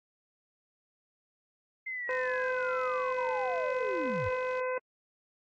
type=linear sweep; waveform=sine; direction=down; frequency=2092 to 76.7 Hz; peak=-34 dBFS; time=1.86-4.29 s; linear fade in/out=10 ms
type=harmonic tone; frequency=509 Hz; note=C5; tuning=48 cents flat; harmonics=1 / 2 / 3 / 4 / 5; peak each=-31 / -37 / -41 / -43 / -45 dBFS; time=2.09-4.78 s; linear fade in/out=2 ms
type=click train; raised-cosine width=0.2 ms; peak=-32 dBFS; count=121; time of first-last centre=2.11-4.594 s; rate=48.3 Hz
effects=AAC 32 kbps